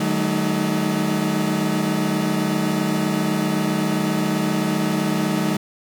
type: tone cluster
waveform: 40% pulse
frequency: 152.6 / 188.5 / 216.2 / 313 Hz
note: D#3 / F#3 / A3 / D#4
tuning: -33 / +32 / -30 / +10 cents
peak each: -26 / -23 / -23 / -24 dBFS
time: 0-5.57 s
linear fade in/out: 5 ms
effects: none